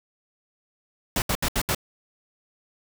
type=noise bursts; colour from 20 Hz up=pink; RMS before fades=-24 dBFS; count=5; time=1.16-1.748 s; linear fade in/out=2 ms; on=60 ms; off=72 ms; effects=none